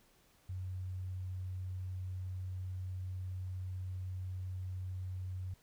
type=tone; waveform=sine; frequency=92.5 Hz; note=F#2; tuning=in tune; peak=-38 dBFS; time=0.49-5.54 s; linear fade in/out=5 ms; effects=pink hiss -68 dBFS RMS until 5.62 s